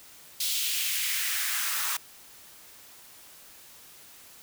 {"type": "noise with high-pass filter sweep", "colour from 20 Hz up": "white", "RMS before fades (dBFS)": -29, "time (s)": [0.4, 1.97], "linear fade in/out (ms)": 5, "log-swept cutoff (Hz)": [3600, 1100], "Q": 2, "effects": ["white hiss -51 dBFS RMS until 4.42 s"]}